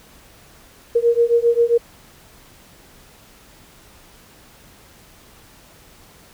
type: beating tone pair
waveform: sine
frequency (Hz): 466.2 / 473.7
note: A#4 / A#4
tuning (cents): 0 / +28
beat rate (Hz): 7.5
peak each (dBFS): -16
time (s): 0.95-1.78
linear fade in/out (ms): 10
effects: pink hiss -48 dBFS RMS until 6.33 s